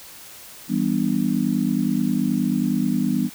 sine chord, E minor seventh, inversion none, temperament just, 164.81 / 197.78 / 247.2 / 296.7 Hz, E3 / G3 / B3 / D4, 0 / +16 / +2 / +18 cents, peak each -27 / -23 / -22 / -26 dBFS, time 0.68-3.3 s, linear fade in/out 50 ms, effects white hiss -42 dBFS RMS until 3.34 s

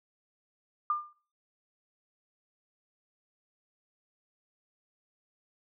sine tone with exponential decay, 1200 Hz, D6, 37 cents sharp, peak -23 dBFS, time 0.9-1.13 s, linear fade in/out 2 ms, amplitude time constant 49 ms, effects noise-tail reverb RT60 0.4 s tail -17 dB re dry

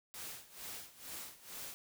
white noise with tremolo, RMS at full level -45 dBFS, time 0.14-1.74 s, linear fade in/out 0 ms, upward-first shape sine, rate 2.2 Hz, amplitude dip 85%, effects none

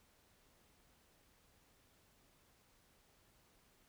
silence, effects pink hiss -71 dBFS RMS until 3.88 s

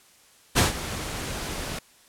pink noise with ADSR envelope, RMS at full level -17 dBFS, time 0.55-1.79 s, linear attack 31 ms, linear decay 140 ms, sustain -15 dB, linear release 5 ms, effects white hiss -56 dBFS RMS until 2.08 s + low-pass 11000 Hz 12 dB/octave

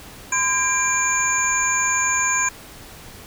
sine tone cluster, 1023 / 1613 / 2372 / 6580 / 7050 Hz, C6 / G6 / D7 / G#8 / A8, -39 / +49 / +17 / -17 / +2 cents, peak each -24 dBFS, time 0.32-2.49 s, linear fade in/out 5 ms, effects pink hiss -41 dBFS RMS until 3.26 s

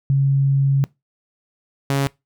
sine / sawtooth tone pair in turn, 137.5 / 138.38 Hz, C#3 / C#3, -14 / -3 cents, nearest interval unison, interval 11 cents, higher second, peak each -13 dBFS, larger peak neither, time 0.1-0.84 / 1.9-2.07 s, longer first, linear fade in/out 0 ms, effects noise-tail reverb RT60 0.2 s tail -22 dB re dry

